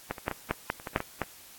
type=clicks; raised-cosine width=0.5 ms; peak=-14 / -25 / -12 / -16 / -10 / -11 / -29 / -20 / -8 / -17 / -12 dBFS; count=11; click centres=0.11 / 0.182 / 0.281 / 0.313 / 0.51 / 0.701 / 0.799 / 0.872 / 0.961 / 1.004 / 1.217 s; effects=white hiss -51 dBFS RMS until 1.58 s + AAC 64 kbps